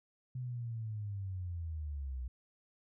sine linear sweep, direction down, 128.1 to 60.4 Hz, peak -37 dBFS, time 0.35-2.28 s, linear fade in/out 5 ms, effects none

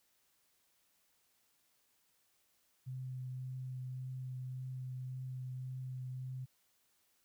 sine tone with vibrato, 128.6 Hz, C3, 30 cents flat, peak -40 dBFS, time 2.86-6.46 s, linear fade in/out 20 ms, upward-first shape triangle, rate 1.8 Hz, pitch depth 13 cents each way, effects white hiss -75 dBFS RMS until 7.24 s

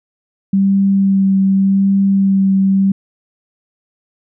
sine tone with vibrato, 194.7 Hz, G3, 12 cents flat, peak -9 dBFS, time 0.53-2.92 s, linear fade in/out 5 ms, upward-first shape sine, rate 0.86 Hz, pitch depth 14 cents each way, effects none

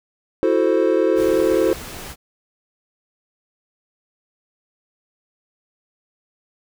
triangle chord, F# half-diminished seventh, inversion third, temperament equal, 329.6 / 370 / 440 / 523.3 Hz, E4 / F#4 / A4 / C5, 0 / 0 / 0 / 0 cents, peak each -18 dBFS, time 0.43-1.73 s, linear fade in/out 0 ms
pink noise, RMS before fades -34 dBFS, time 1.15-2.16 s, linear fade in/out 50 ms
effects none

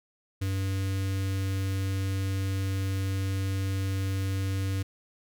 square tone with notch filter, 96.4 Hz, G2, 28 cents flat, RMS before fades -29 dBFS, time 0.41-4.83 s, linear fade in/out 10 ms, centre 800 Hz, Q 0.77, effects none

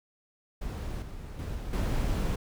brown noise with level steps, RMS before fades -35 / -41 / -35 / -37 / -28 dBFS, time 0.61-2.36 s, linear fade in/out 10 ms, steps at 1.02 / 1.39 / 1.55 / 1.73 s, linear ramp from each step 2 ms, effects none

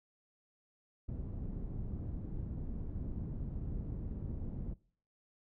pink low-pass noise, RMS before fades -40 dBFS, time 1.08-4.74 s, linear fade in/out 10 ms, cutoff 210 Hz, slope 12 dB/octave, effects noise-tail reverb RT60 0.5 s tail -22 dB re dry

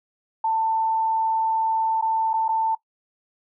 sine tone with dropouts, 891 Hz, A5, 22 cents sharp, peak -19 dBFS, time 0.44-2.75 s, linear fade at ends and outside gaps 5 ms, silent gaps 2.013-2.023 / 2.333-2.338 / 2.482-2.489 s, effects noise-tail reverb RT60 0.1 s tail -19 dB re dry

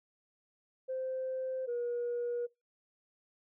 sine tone pair in turn, 520 / 480.2 Hz, C5 / B4, -11 / -49 cents, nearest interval minor second, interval 138 cents, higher first, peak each -33 / -31 dBFS, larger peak second, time 0.88-1.67 / 1.67-2.47 s, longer second, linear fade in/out 20 ms, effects noise-tail reverb RT60 0.2 s tail -22 dB re dry + tanh soft clip ceiling -29 dBFS

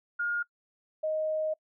sine tone pair in turn, 1422 / 624 Hz, F6 / D#5, +31 / +5 cents, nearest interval octave + major second, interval 1426 cents, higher first, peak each -27 dBFS, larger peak neither, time 0.19-0.43 / 1.03-1.54 s, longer second, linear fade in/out 10 ms, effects noise-tail reverb RT60 0.1 s tail -25 dB re dry

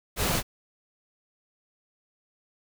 pink noise, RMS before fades -26 dBFS, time 0.16-0.43 s, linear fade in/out 50 ms, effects none

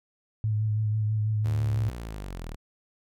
sine tone with vibrato, 107.5 Hz, A2, 40 cents flat, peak -23 dBFS, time 0.44-1.89 s, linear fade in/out 0 ms, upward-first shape sine, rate 6.1 Hz, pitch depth 28 cents each way
sawtooth linear sweep, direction down, 79.6 to 36.56 Hz, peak -31 dBFS, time 1.44-2.56 s, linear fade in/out 20 ms
effects none

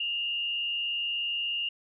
sine tone with frequency modulation, 2820 Hz, F7, 16 cents sharp, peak -28 dBFS, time 0-1.69 s, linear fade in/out 5 ms, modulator 96.7 Hz, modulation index 0.69, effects none

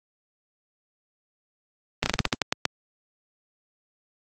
slowing click train, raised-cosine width 0.2 ms, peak -3 dBFS, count 10, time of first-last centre 2.03-2.654 s, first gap 30 ms, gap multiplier 1.2, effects high-pass 100 Hz 12 dB/octave + Opus 24 kbps

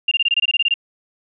sine tone bursts, 2794 Hz, F7, in tune, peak -13 dBFS, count 12, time 0.08-0.741 s, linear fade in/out 5 ms, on 34 ms, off 23 ms, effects none

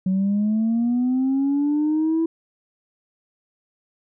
sine linear sweep, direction up, 185 to 330 Hz, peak -16 dBFS, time 0.06-2.26 s, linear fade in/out 5 ms, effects tanh soft clip ceiling -15 dBFS

